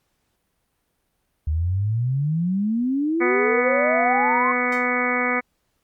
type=exponential sweep; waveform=sine; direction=up; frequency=74.1 to 1082 Hz; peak=-19 dBFS; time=1.47-4.52 s; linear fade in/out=5 ms
type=harmonic tone; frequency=247.7 Hz; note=B3; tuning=5 cents sharp; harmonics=1 / 2 / 3 / 4 / 5 / 6 / 7 / 8 / 9; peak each=-27 / -27 / -30 / -32 / -27 / -32 / -31 / -27 / -25 dBFS; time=3.2-5.41 s; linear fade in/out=20 ms
type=tone with exponential decay; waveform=5% pulse; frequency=622.3 Hz; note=D#5; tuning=in tune; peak=-26 dBFS; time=4.72-4.93 s; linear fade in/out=5 ms; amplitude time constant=44 ms
effects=pink hiss -71 dBFS RMS until 5.83 s + Opus 48 kbps